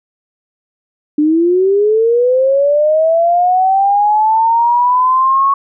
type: linear sweep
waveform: sine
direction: up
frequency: 293.7 to 1108.7 Hz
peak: -8 dBFS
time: 1.18-5.54 s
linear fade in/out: 5 ms
effects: none